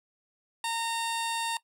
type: tone with notch filter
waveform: 15% pulse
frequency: 918 Hz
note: A#5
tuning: 27 cents flat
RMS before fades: -31 dBFS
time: 0.64-1.57 s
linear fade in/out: 2 ms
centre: 2100 Hz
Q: 1.7
effects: noise-tail reverb RT60 0.1 s tail -18 dB re dry + low-pass 12000 Hz 12 dB/octave